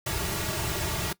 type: noise with comb filter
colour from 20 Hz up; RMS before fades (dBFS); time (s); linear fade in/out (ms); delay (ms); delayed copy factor
pink; -30; 0.06-1.13; 5; 3.9; -0.9
effects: noise-tail reverb RT60 0.1 s tail -19 dB re dry